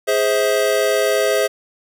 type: chord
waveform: square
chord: Ab augmented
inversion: none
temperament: equal with one note detuned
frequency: 415.3 / 523.3 / 647.2 Hz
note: Ab4 / C5 / E5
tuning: 0 / 0 / -32 cents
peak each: -20 dBFS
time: 0.07-1.48 s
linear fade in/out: 20 ms
effects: none